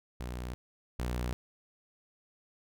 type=tone pair in turn; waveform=sawtooth; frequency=61.2 / 60.97 Hz; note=B1 / B1; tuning=-15 / -22 cents; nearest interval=unison; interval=7 cents; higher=first; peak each=-33 / -28 dBFS; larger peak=second; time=0.2-0.54 / 0.99-1.33 s; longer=neither; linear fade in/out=0 ms; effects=none